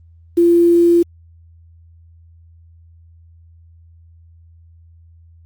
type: tone with quantisation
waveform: sine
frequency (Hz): 342.9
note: F4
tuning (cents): -32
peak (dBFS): -8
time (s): 0.37-1.03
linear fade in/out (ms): 10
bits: 6
effects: added 83 Hz sine -43 dBFS peak until 5.45 s + Opus 32 kbps